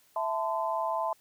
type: chord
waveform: sine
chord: A minor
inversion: second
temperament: equal with one note detuned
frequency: 659.3 / 880 / 1024.4 Hz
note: E5 / A5 / C6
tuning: 0 / 0 / -37 cents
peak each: -32 dBFS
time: 0.16-1.13 s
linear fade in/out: 2 ms
effects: white hiss -64 dBFS RMS until 1.2 s